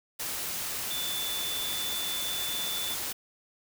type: tone in noise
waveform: sine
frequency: 3504 Hz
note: A7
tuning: 8 cents flat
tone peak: -33 dBFS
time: 0.9-2.95 s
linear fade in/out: 10 ms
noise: white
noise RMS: -34 dBFS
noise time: 0.19-3.13 s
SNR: -2 dB
effects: none